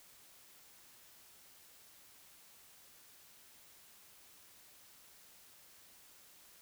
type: silence
effects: white hiss -61 dBFS RMS until 6.61 s